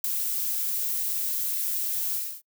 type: noise with ADSR envelope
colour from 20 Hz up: violet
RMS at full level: -23 dBFS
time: 0.04-2.42 s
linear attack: 3 ms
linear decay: 4 ms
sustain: -5 dB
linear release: 280 ms
effects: noise-tail reverb RT60 0.1 s tail -26 dB re dry